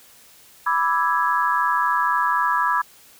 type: chord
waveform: sine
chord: E dominant seventh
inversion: second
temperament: equal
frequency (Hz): 987.8 / 1174.7 / 1318.5 / 1661.2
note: B5 / D6 / E6 / G#6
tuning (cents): 0 / 0 / 0 / 0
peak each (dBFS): -21 / -23 / -25 / -24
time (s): 0.66-2.82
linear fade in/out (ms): 10
effects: white hiss -50 dBFS RMS until 3.19 s